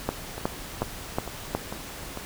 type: two click trains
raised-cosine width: 1 ms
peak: -10 / -19 dBFS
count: 5 / 5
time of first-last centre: 0.09-1.55 / 0.38-2.174 s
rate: 2.74 / 2.23 Hz
effects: pink hiss -39 dBFS RMS until 2.25 s